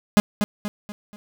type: tone with echo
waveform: 45% pulse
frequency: 207.7 Hz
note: G#3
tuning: in tune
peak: -11 dBFS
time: 0.17-0.2 s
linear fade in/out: 0 ms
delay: 240 ms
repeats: 4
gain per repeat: -7 dB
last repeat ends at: 1.16 s
effects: none